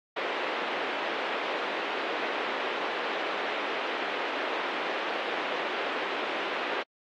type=band-pass noise; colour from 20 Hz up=pink; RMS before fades=-32 dBFS; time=0.16-6.83 s; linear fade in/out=10 ms; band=360 to 3100 Hz; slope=24 dB/octave; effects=AAC 48 kbps